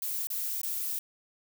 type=noise with dropouts; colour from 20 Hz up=violet; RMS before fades=-33 dBFS; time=0.02-0.99 s; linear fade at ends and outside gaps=2 ms; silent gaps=0.271-0.302 / 0.616-0.632 s; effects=none